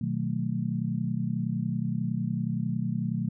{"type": "chord", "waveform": "sine", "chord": "B dominant seventh", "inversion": "none", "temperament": "just", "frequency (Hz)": [123.47, 154.34, 185.21, 222.2], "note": ["B2", "D#3", "F#3", "A3"], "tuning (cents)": [0, -14, 2, 17], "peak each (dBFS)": -32, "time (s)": [0.01, 3.29], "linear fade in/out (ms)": 5, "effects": []}